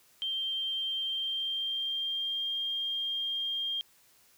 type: tone with pitch glide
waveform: sine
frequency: 3155 to 3208 Hz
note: G7 to G7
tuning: +10 to +39 cents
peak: -30 dBFS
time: 0.22-3.81 s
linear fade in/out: 0 ms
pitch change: +29 cents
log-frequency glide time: 1.01-2.56 s
effects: white hiss -63 dBFS RMS until 4.37 s